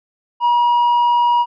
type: tone with tanh clipping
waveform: sine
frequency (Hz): 959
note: A#5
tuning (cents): +49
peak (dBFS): -12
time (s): 0.4-1.46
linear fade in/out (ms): 50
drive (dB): 3
effects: none